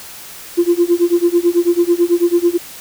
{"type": "tone with tremolo", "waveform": "sine", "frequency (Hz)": 346.2, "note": "F4", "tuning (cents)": -15, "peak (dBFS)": -6, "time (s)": [0.57, 2.58], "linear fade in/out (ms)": 20, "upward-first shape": "sine", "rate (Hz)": 9.1, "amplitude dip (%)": 95, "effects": ["tanh soft clip ceiling -3 dBFS", "white hiss -34 dBFS RMS until 2.8 s"]}